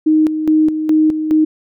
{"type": "tone with tremolo", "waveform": "sine", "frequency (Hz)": 311.1, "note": "D#4", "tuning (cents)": 0, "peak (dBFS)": -8, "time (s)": [0.06, 1.45], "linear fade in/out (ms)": 10, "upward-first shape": "square", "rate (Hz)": 2.4, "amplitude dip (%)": 60, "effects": []}